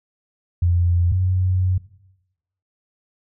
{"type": "tone pair in turn", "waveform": "sine", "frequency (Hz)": [87.1, 92.28], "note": ["F2", "F#2"], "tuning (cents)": [-4, -4], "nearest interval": "minor second", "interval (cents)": 100, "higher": "second", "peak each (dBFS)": [-14, -16], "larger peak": "first", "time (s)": [[0.62, 1.12], [1.12, 1.78]], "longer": "second", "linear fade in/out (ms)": 5, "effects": ["noise-tail reverb RT60 0.9 s tail -18 dB re dry"]}